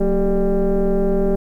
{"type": "tone with frequency modulation", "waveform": "sine", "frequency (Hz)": 185, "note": "F#3", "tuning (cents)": 0, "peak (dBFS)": -12, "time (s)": [0, 1.36], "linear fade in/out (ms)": 10, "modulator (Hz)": 206, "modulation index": 1.7, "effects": ["tanh soft clip ceiling -12 dBFS", "9-bit"]}